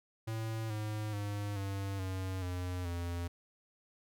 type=tone with pitch steps; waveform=square; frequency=111.6 / 106.93 / 102.46 / 98.17 / 94.06 / 90.13 / 86.35 Hz; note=A2 / A2 / G#2 / G2 / F#2 / F#2 / F2; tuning=+25 / -49 / -23 / +3 / +29 / -45 / -19 cents; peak=-36 dBFS; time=0.27-3.28 s; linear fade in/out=10 ms; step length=430 ms; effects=none